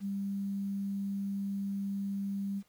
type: tone with quantisation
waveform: sine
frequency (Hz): 198.2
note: G3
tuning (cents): +19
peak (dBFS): -32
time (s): 0-2.63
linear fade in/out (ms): 50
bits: 10
effects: pink hiss -70 dBFS RMS until 2.68 s